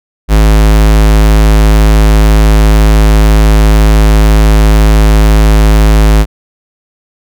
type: tone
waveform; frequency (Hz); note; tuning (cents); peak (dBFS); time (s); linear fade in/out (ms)
square; 53; G#1; +36; -3; 0.28-6.26; 50
effects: none